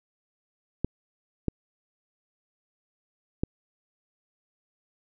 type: clicks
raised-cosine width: 3 ms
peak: -12 dBFS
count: 3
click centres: 0.846 / 1.483 / 3.435 s
effects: none